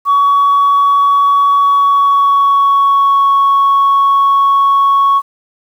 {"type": "tone with pitch glide", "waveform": "sine", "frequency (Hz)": [1127, 1108.9], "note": ["C#6", "C#6"], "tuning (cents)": [28, 0], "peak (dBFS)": -5, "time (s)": [0.05, 5.22], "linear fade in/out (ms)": 50, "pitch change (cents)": -28, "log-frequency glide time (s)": [1.56, 3.32], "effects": ["tanh soft clip ceiling -4 dBFS", "7-bit"]}